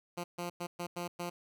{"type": "tone bursts at uneven times", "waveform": "10% pulse", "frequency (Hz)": 174.61, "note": "F3", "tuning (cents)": 0, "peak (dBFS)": -28, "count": 6, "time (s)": [[0.17, 0.24], [0.38, 0.5], [0.6, 0.67], [0.79, 0.87], [0.96, 1.08], [1.19, 1.3]], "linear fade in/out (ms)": 10, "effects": []}